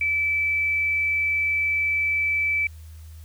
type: tone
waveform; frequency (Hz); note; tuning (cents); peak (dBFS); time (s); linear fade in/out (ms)
sine; 2313; D7; -27; -20; 0.01-2.67; 2
effects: added 79 Hz sine -39 dBFS peak until 3.24 s + white hiss -56 dBFS RMS until 3.24 s